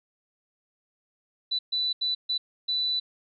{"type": "tone bursts at uneven times", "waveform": "sine", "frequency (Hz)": 3978, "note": "B7", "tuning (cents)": 12, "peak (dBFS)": -24, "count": 5, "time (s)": [[1.51, 1.59], [1.72, 1.93], [2.01, 2.15], [2.29, 2.38], [2.68, 3]], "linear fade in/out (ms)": 10, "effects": []}